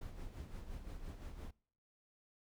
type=noise with tremolo; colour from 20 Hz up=brown; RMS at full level=-45 dBFS; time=0.01-1.51 s; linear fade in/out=5 ms; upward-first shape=sine; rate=5.8 Hz; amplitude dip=55%; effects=noise-tail reverb RT60 0.5 s tail -24 dB re dry